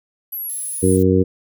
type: linear sweep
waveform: sine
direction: down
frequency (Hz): 11780 to 9790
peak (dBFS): -24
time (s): 0.32-0.97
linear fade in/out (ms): 10
type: noise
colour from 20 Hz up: violet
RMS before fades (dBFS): -36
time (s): 0.49-1.03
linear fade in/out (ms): 5
type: harmonic tone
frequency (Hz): 93.4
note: F#2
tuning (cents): +17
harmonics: 1 / 2 / 3 / 4 / 5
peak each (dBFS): -18 / -18 / -18 / -18 / -18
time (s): 0.82-1.24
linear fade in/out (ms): 20
effects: none